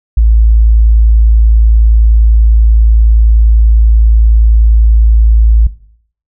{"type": "tone", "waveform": "sine", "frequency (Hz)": 55.2, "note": "A1", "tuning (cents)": 6, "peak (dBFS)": -3, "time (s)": [0.17, 5.67], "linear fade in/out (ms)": 5, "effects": ["noise-tail reverb RT60 0.6 s tail -17 dB re dry"]}